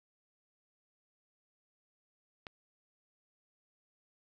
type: click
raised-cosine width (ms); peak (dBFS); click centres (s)
0.3; -27; 2.468
effects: none